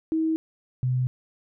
sine tone pair in turn, 320 / 126.99 Hz, D#4 / B2, +49 / +49 cents, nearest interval octave + major third, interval 1600 cents, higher first, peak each -21 dBFS, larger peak neither, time 0.12-0.36 / 0.83-1.07 s, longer neither, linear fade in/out 0 ms, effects none

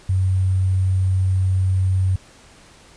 sine tone with sample-and-hold, 93.8 Hz, F#2, 24 cents sharp, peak -15 dBFS, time 0.09-2.16 s, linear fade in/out 5 ms, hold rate 8820 Hz, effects pink hiss -48 dBFS RMS until 2.96 s + resampled to 22050 Hz

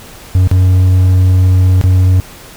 triangle tone with dropouts, 92.4 Hz, F#2, 2 cents flat, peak -3 dBFS, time 0.35-2.2 s, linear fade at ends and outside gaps 0 ms, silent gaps 0.474-0.514 / 1.813-1.839 s, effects pink hiss -34 dBFS RMS until 2.56 s

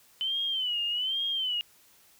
sine tone with vibrato, 3030 Hz, F#7, 40 cents sharp, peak -27 dBFS, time 0.21-1.61 s, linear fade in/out 0 ms, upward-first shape sine, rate 1.2 Hz, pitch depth 120 cents each way, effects white hiss -60 dBFS RMS until 2.19 s

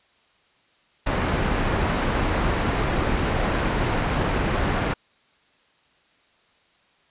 pink low-pass noise, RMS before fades -23 dBFS, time 1.06-4.94 s, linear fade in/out 10 ms, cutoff 2100 Hz, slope 12 dB/octave, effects white hiss -61 dBFS RMS until 7.1 s + resampled to 8000 Hz

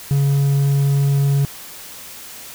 triangle tone, 140 Hz, C#3, 18 cents sharp, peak -11 dBFS, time 0.11-1.45 s, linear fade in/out 0 ms, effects white hiss -36 dBFS RMS until 2.54 s

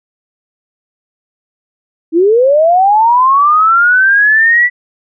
sine linear sweep, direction up, 311.1 to 1975.5 Hz, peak -5 dBFS, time 2.12-4.7 s, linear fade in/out 50 ms, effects none

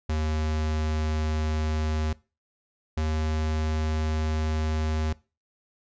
square tone pair in turn, 77.6 / 78.01 Hz, D#2 / D#2, -4 / +5 cents, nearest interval unison, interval 9 cents, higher second, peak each -25 dBFS, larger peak neither, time 0.09-2.13 / 2.97-5.13 s, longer second, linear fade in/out 5 ms, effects noise-tail reverb RT60 0.3 s tail -21 dB re dry + resampled to 16000 Hz

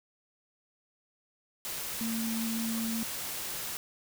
sine tone in noise, 226.4 Hz, A3, 50 cents sharp, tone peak -31 dBFS, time 2.01-3.03 s, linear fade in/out 0 ms, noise white, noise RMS -37 dBFS, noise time 1.65-3.77 s, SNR +3 dB, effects none

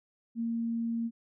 sine tone, 230.8 Hz, A#3, 17 cents flat, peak -29 dBFS, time 0.35-1.11 s, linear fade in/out 50 ms, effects none

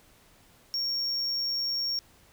triangle tone, 5530 Hz, F8, 18 cents flat, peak -26 dBFS, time 0.74-1.99 s, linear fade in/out 0 ms, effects pink hiss -59 dBFS RMS until 2.32 s

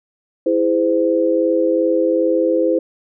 sine chord, E augmented, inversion none, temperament just, 329.6 / 412 / 515 Hz, E4 / G#4 / B#4, 0 / -14 / -28 cents, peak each -17 / -21 / -16 dBFS, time 0.46-2.79 s, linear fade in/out 5 ms, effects none

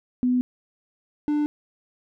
sine / triangle tone pair in turn, 249.6 / 296.8 Hz, B3 / D4, +19 / +18 cents, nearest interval minor third, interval 299 cents, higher second, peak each -18 dBFS, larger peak neither, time 0.23-0.41 / 1.28-1.46 s, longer neither, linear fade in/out 0 ms, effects none

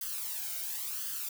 blue noise with flanger, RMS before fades -37 dBFS, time 0.01-1.29 s, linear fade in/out 5 ms, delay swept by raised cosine 0.63 to 1.34 ms, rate 0.94 Hz, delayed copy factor +0.7, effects none

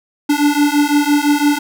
square beating tone pair, 289.1 / 295 Hz, D4 / D4, -27 / +8 cents, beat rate 5.9 Hz, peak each -15 dBFS, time 0.29-1.59 s, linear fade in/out 10 ms, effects none

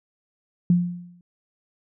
sine tone with exponential decay, 175.8 Hz, F3, 12 cents sharp, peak -12 dBFS, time 0.7-1.21 s, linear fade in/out 2 ms, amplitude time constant 110 ms, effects none

